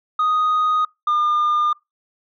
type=tone pair in turn; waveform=sine; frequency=1244.5 / 1207.7 Hz; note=D#6 / D6; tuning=0 / +48 cents; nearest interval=minor second; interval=52 cents; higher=first; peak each=-13 dBFS; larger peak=neither; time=0.19-0.85 / 1.07-1.73 s; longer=neither; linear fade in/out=5 ms; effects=noise-tail reverb RT60 0.2 s tail -25 dB re dry + tanh soft clip ceiling -14 dBFS